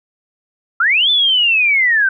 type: linear two-way sweep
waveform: sine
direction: up then down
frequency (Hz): 1299 to 3545 to 1510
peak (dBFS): -10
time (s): 0.8-2.09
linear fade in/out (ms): 5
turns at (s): 1.1
effects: none